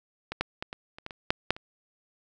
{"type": "clicks", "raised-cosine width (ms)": 0.3, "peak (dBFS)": [-17, -10, -17, -21, -27, -21, -24, -6, -6, -26], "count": 10, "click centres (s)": [0.32, 0.41, 0.625, 0.729, 0.985, 1.064, 1.108, 1.305, 1.506, 1.565], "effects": []}